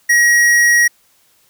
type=tone with tanh clipping; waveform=sine; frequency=1900 Hz; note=A#6; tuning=33 cents sharp; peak=-10 dBFS; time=0.09-0.88 s; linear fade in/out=10 ms; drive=16 dB; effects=white hiss -55 dBFS RMS until 1.49 s